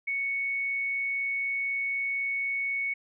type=tone; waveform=sine; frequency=2219 Hz; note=C#7; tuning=1 cent sharp; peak=-27 dBFS; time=0.07-2.94 s; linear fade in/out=10 ms; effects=none